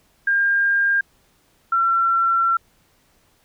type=tone pair in turn; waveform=sine; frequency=1606 / 1355.8 Hz; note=G6 / E6; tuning=+41 / +48 cents; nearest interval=minor third; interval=293 cents; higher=first; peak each=-15 dBFS; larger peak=neither; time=0.27-1.01 / 1.72-2.57 s; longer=second; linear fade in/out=5 ms; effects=pink hiss -60 dBFS RMS until 3.44 s